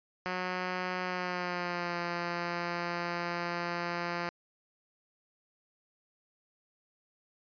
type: tone with pitch glide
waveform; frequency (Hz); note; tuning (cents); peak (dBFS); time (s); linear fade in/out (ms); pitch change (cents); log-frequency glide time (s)
5% pulse; 182.6 to 173.05; F#3 to F3; -23 to -16; -21; 0.26-4.29; 0; -93; 1.03-1.98
effects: resampled to 11025 Hz